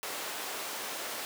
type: high-pass noise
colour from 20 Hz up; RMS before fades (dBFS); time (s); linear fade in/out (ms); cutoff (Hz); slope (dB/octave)
pink; -38; 0.03-1.25; 0; 490; 12
effects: none